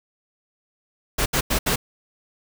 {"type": "noise bursts at uneven times", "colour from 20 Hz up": "pink", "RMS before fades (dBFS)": -21, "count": 4, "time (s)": [[1.18, 1.26], [1.33, 1.41], [1.5, 1.59], [1.66, 1.76]], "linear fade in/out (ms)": 10, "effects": []}